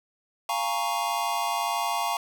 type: chord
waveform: square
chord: Bb minor seventh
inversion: second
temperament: equal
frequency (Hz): 698.5 / 830.6 / 932.3 / 1108.7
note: F5 / Ab5 / Bb5 / Db6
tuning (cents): 0 / 0 / 0 / 0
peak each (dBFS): -32 / -32 / -31 / -32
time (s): 0.49-2.17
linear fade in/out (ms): 2
effects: none